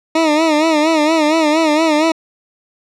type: tone with vibrato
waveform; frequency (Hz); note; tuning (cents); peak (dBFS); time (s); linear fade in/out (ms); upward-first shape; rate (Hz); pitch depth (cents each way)
20% pulse; 312.2; D#4; +6; -6; 0.15-2.12; 5; sine; 4.3; 88
effects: low-pass 6000 Hz 12 dB/octave